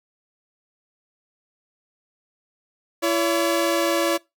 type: tone pair together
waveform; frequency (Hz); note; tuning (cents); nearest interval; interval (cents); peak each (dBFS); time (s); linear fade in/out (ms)
sawtooth; 336.4 / 567.6; E4 / C#5; +35 / +41; major sixth; 906; -18; 3.02-4.18; 20
effects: noise-tail reverb RT60 0.2 s tail -22 dB re dry